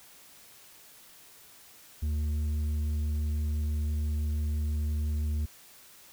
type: tone with tanh clipping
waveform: sine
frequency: 75.5 Hz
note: D2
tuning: 48 cents sharp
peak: -28 dBFS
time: 2.02-5.46 s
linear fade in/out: 10 ms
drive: 6 dB
effects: white hiss -54 dBFS RMS until 6.12 s